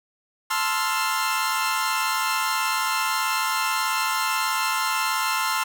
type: chord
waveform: sawtooth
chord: F major seventh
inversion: first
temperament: equal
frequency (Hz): 880 / 1046.5 / 1318.5 / 1396.9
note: A5 / C6 / E6 / F6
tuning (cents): 0 / 0 / 0 / 0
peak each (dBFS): -25 / -22 / -25 / -25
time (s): 0.5-5.64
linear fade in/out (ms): 10
effects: none